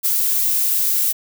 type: noise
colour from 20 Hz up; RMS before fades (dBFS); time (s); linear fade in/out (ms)
violet; -18; 0.03-1.13; 20
effects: none